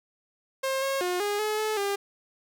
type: tone with pitch steps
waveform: sawtooth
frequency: 533 / 543 / 358.9 / 410.8 / 427.1 / 431.7 / 400.6 Hz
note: C5 / C#5 / F4 / G#4 / G#4 / A4 / G4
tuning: +32 / -36 / +47 / -19 / +48 / -33 / +38 cents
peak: -22 dBFS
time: 0.63-1.96 s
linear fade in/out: 10 ms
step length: 190 ms
effects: none